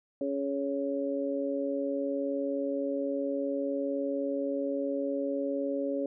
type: harmonic tone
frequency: 139.4 Hz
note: C#3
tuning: 10 cents sharp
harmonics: 2 / 3 / 4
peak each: -32 / -36 / -32 dBFS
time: 0.21-6.06 s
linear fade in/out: 2 ms
effects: none